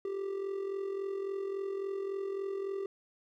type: tone with amplitude modulation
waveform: triangle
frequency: 392 Hz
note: G4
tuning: in tune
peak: -29 dBFS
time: 0.05-2.86 s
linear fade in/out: 2 ms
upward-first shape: sine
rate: 43.6 Hz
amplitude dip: 60%
effects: none